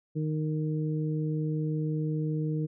harmonic tone, 154.5 Hz, D#3, 12 cents flat, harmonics 1 / 2 / 3, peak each -28 / -34 / -38 dBFS, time 0.15-2.67 s, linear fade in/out 20 ms, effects none

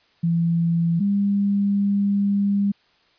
sine tone pair in turn, 168.2 / 200.7 Hz, E3 / G3, +35 / +41 cents, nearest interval minor third, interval 306 cents, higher second, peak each -17 dBFS, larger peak neither, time 0.23-1 / 1-2.72 s, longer second, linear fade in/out 10 ms, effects white hiss -60 dBFS RMS until 3.18 s + resampled to 11025 Hz

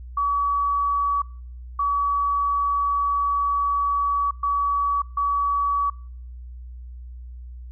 sine tone bursts at uneven times, 1138 Hz, C#6, 45 cents sharp, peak -19 dBFS, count 4, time 0.17-1.22 / 1.79-4.31 / 4.43-5.02 / 5.17-5.9 s, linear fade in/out 5 ms, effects noise-tail reverb RT60 0.5 s tail -23 dB re dry + added 61 Hz sine -35 dBFS peak until 7.71 s

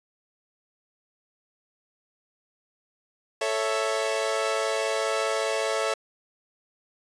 sawtooth chord, A major, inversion none, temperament equal, 440 / 554.4 / 659.3 Hz, A4 / C#5 / E5, 0 / 0 / 0 cents, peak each -25 dBFS, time 3.41-5.94 s, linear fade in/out 5 ms, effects resampled to 22050 Hz

